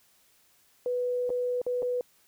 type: tone with dropouts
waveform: sine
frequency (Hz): 493.9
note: B4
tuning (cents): 0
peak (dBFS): -26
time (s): 0.86-2.01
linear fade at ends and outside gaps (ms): 1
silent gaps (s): 1.294-1.302 / 1.616-1.665 / 1.822-1.828
effects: white hiss -64 dBFS RMS until 2.27 s